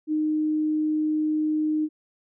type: tone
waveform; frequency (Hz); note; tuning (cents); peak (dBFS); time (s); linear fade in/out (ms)
sine; 307.8; D#4; -19; -21; 0.07-1.89; 50
effects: none